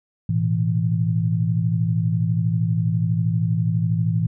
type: chord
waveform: sine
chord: A suspended second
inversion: none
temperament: equal with one note detuned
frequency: 111.09 / 123.47 / 164.81 Hz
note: A2 / B2 / E3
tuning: +17 / 0 / 0 cents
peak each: -21 / -26 / -21 dBFS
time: 0.29-4.27 s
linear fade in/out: 5 ms
effects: none